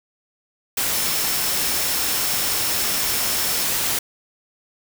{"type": "tone in noise", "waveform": "sine", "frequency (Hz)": 5360, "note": "E8", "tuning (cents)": 28, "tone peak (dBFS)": -31, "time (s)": [0.94, 3.64], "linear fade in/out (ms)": 5, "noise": "white", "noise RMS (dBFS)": -22, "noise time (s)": [0.77, 3.99], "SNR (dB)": -12, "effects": []}